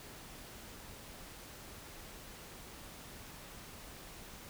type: silence
effects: pink hiss -51 dBFS RMS until 4.49 s